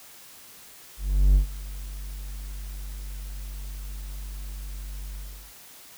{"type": "tone with ADSR envelope", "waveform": "triangle", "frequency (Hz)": 48.13, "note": "G1", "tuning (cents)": -31, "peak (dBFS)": -11, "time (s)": [0.97, 5.54], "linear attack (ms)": 380, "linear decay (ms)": 110, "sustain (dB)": -20, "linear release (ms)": 380, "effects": ["white hiss -48 dBFS RMS until 5.97 s"]}